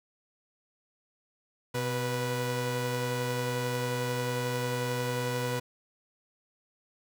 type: tone pair together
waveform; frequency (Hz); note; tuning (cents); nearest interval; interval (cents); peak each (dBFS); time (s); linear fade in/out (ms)
sawtooth; 125.47 / 490.7; B2 / B4; +28 / -11; 2 octaves; 2361; -28; 1.74-5.6; 10
effects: none